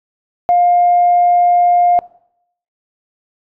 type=tone; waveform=sine; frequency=706 Hz; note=F5; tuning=19 cents sharp; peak=-7 dBFS; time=0.49-1.99 s; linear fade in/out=0 ms; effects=noise-tail reverb RT60 0.7 s tail -21 dB re dry + tanh soft clip ceiling -3 dBFS